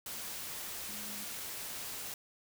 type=tone in noise; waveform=sine; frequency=207.7 Hz; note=G#3; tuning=in tune; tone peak=-50 dBFS; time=0.89-1.25 s; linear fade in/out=2 ms; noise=white; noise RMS=-42 dBFS; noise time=0.06-2.14 s; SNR=-11 dB; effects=none